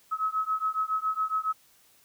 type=beating tone pair; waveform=sine; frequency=1281 / 1288.2 Hz; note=E6 / E6; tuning=-50 / -40 cents; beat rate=7.2 Hz; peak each=-29 dBFS; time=0.11-1.53 s; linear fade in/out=20 ms; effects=white hiss -61 dBFS RMS until 2.04 s